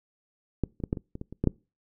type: clicks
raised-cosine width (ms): 3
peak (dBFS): -12 / -28 / -16 / -13 / -22 / -24 / -23 / -27 / -13 / -7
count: 10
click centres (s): 0.637 / 0.802 / 0.838 / 0.929 / 0.972 / 1.154 / 1.214 / 1.326 / 1.44 / 1.473
effects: noise-tail reverb RT60 0.3 s tail -25 dB re dry